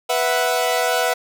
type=chord; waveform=sawtooth; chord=B suspended fourth; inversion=none; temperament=equal; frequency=493.9 / 659.3 / 740 Hz; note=B4 / E5 / F#5; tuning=0 / 0 / 0 cents; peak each=-18 dBFS; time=0.09-1.14 s; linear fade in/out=10 ms; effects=none